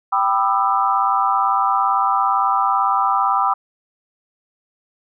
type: chord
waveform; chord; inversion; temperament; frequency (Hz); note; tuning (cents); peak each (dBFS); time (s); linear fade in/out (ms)
sine; E minor seventh; first; equal with one note detuned; 784 / 987.8 / 1200.7 / 1318.5; G5 / B5 / D6 / E6; 0 / 0 / +38 / 0; -20 / -20 / -19 / -22; 0.12-3.54; 10
effects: none